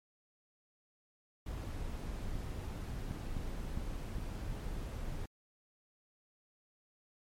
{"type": "noise", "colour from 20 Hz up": "brown", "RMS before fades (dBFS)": -40, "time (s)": [1.46, 5.26], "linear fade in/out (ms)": 5}
{"type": "clicks", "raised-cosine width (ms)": 5, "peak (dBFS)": -28, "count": 5, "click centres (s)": [2.355, 3.111, 3.368, 3.775, 4.184]}
{"effects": ["MP3 64 kbps"]}